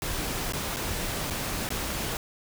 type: noise with dropouts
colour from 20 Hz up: pink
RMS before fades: -31 dBFS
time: 0.02-2.17 s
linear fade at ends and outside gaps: 1 ms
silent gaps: 0.523-0.534 / 0.762-0.768 / 1.302-1.307 / 1.69-1.704 s
effects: none